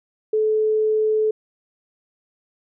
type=tone; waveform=sine; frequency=432.7 Hz; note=A4; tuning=29 cents flat; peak=-16 dBFS; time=0.33-1.31 s; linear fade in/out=5 ms; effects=none